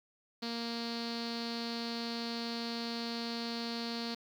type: tone with low-pass filter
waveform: sawtooth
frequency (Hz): 233.1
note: A#3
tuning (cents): 0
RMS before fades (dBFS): -38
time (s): 0.42-4.15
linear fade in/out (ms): 10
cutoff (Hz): 4400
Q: 8.3
effects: 10-bit